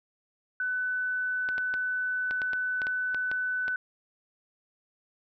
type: tone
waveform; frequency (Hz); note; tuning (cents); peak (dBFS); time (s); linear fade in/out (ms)
sine; 1500; F#6; +23; -27; 0.6-3.76; 2
type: clicks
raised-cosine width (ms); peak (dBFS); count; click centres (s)
0.3; -21; 11; 1.489 / 1.581 / 1.74 / 2.31 / 2.418 / 2.533 / 2.818 / 2.869 / 3.146 / 3.315 / 3.681
effects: none